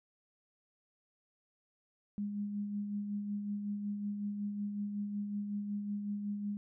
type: tone with tremolo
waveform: sine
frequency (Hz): 204.9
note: G#3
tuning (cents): -23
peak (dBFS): -33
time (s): 2.18-6.57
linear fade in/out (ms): 0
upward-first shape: sine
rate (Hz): 5.4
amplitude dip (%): 40
effects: none